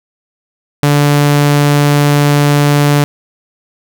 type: tone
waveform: sawtooth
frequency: 145.2 Hz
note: D3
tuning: 19 cents flat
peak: -3 dBFS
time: 0.83-3.04 s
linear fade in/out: 0 ms
effects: none